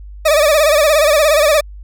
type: tone with vibrato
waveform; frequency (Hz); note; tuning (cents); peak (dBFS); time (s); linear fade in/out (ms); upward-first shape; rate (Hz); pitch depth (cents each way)
40% pulse; 604; D5; +48; -8; 0.25-1.61; 10; sine; 17; 100
effects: added 50 Hz sine -30 dBFS peak until 1.83 s